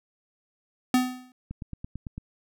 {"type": "tone with exponential decay", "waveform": "square", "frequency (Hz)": 252.6, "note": "B3", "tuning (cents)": 39, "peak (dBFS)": -17, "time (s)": [0.94, 1.32], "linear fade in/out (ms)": 2, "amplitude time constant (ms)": 82}
{"type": "click train", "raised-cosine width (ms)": 5, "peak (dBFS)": -23, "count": 7, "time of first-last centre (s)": [1.51, 2.18], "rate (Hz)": 8.96}
{"effects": []}